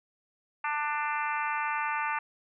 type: harmonic tone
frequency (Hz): 296.8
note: D4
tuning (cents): +18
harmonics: 3 / 4 / 5 / 6 / 7 / 8 / 9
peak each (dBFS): -32 / -34 / -36 / -38 / -39 / -40 / -41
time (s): 0.64-2.19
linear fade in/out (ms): 5
effects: none